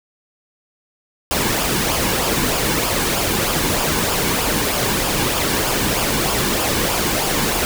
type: noise with flanger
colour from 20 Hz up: pink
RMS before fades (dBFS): -19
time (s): 1.31-7.65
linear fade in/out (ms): 0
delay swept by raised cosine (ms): 0.49 to 1.59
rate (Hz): 3.2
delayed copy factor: -0.5
effects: none